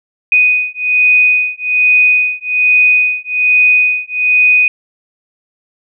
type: beating tone pair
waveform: sine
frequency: 2489 / 2490.2 Hz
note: D#7 / D#7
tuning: 0 / +1 cents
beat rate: 1.2 Hz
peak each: -11 dBFS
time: 0.32-4.68 s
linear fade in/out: 2 ms
effects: none